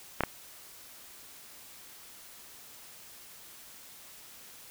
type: clicks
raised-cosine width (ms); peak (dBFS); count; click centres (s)
0.5; -11; 2; 0.207 / 0.236
effects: white hiss -51 dBFS RMS until 4.7 s